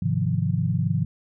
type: chord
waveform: sine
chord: F minor seventh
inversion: first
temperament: equal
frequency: 103.83 / 130.81 / 155.56 / 174.61 Hz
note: Ab2 / C3 / Eb3 / F3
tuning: 0 / 0 / 0 / 0 cents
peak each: -26 dBFS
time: 0.02-1.05 s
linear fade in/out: 5 ms
effects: none